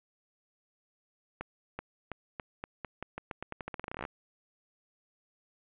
accelerating click train, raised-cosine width 0.5 ms, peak -22 dBFS, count 25, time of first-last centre 1.41-4.052 s, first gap 380 ms, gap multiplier 0.86, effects resampled to 8000 Hz + 9-bit

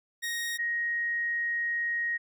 sawtooth / sine tone pair in turn, 1872 / 1878.9 Hz, A#6 / A#6, +7 / +13 cents, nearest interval unison, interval 6 cents, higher second, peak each -27 dBFS, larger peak neither, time 0.22-0.58 / 0.58-2.18 s, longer second, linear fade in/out 20 ms, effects none

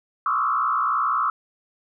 sine tone with frequency modulation, 1213 Hz, D#6, 44 cents flat, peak -19 dBFS, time 0.26-1.3 s, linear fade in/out 2 ms, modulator 61.9 Hz, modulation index 2.3, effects none

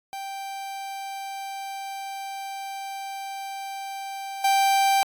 45% pulse tone with level steps, 784 Hz, G5, in tune, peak -32 / -18 dBFS, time 0.13-5.03 s, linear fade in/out 0 ms, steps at 4.44 s, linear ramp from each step 5 ms, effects AAC 64 kbps

